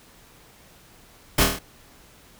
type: noise with echo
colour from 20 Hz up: pink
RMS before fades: -18 dBFS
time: 1.38-1.44 s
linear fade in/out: 5 ms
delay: 25 ms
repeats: 6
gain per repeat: -3 dB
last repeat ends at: 1.59 s
effects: pink hiss -52 dBFS RMS until 2.39 s